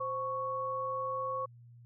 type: tone pair together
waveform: sine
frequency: 522.4 / 1108.7 Hz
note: C5 / C#6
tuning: -3 / 0 cents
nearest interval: octave + minor second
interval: 1303 cents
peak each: -37 / -34 dBFS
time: 0-1.46 s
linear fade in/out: 10 ms
effects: added 119 Hz sine -52 dBFS peak until 1.85 s